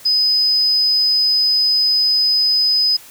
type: tone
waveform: sine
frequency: 5020 Hz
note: D#8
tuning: 15 cents sharp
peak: -12 dBFS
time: 0.05-2.97 s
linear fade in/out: 10 ms
effects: white hiss -41 dBFS RMS until 3.1 s